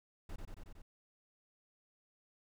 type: noise with echo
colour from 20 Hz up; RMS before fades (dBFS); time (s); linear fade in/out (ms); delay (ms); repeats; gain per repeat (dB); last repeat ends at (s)
brown; -43; 0.29-0.36; 5; 92; 5; -2; 0.82
effects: none